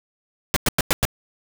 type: noise bursts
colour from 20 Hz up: pink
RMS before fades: -18 dBFS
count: 5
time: 0.54-1.052 s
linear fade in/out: 0 ms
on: 24 ms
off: 98 ms
effects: none